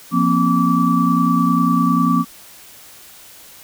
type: tone cluster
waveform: sine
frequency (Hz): 173.3 / 235.7 / 265.7 / 1157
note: F3 / A#3 / C4 / D6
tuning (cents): -13 / +19 / +27 / -26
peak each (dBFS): -18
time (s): 0.11-2.25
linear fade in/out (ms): 50
effects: white hiss -42 dBFS RMS until 3.63 s